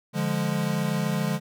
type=chord; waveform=square; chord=D diminished; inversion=none; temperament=equal; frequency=146.83 / 174.61 / 207.7 Hz; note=D3 / F3 / Ab3; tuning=0 / 0 / 0 cents; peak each=-29 dBFS; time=0.13-1.4 s; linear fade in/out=50 ms; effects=none